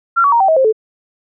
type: tone with pitch steps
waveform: sine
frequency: 1370 / 1132.2 / 935.7 / 773.3 / 639.1 / 528.2 / 436.5 Hz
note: F6 / C#6 / A#5 / G5 / D#5 / C5 / A4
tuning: -34 / +36 / +6 / -24 / +46 / +16 / -14 cents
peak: -8 dBFS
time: 0.16-0.727 s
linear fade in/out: 20 ms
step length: 81 ms
effects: none